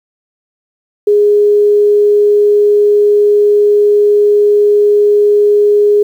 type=tone; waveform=sine; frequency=413.9 Hz; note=G#4; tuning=6 cents flat; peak=-5 dBFS; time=1.07-6.03 s; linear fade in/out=5 ms; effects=7-bit